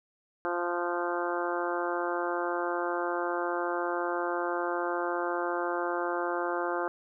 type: harmonic tone with a mistuned harmonic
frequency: 174.61 Hz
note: F3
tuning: in tune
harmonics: 2 / 3 / 4 / 5 / 6 / 7 / 8 / 9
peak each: -33 / -35 / -36 / -37 / -38 / -38 / -39 / -40 dBFS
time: 0.45-6.88 s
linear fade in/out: 0 ms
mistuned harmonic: 9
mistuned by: -25 cents
effects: none